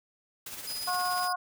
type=noise with tremolo; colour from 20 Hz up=white; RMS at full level=-39 dBFS; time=0.46-1.28 s; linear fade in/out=5 ms; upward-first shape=sine; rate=17 Hz; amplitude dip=50%
type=tone; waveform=sawtooth; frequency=4978 Hz; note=D#8; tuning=in tune; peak=-32 dBFS; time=0.67-1.33 s; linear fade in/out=5 ms
type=harmonic tone; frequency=361.5 Hz; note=F#4; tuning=40 cents flat; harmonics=2 / 3 / 4; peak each=-31 / -31 / -36 dBFS; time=0.87-1.36 s; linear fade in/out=10 ms
effects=none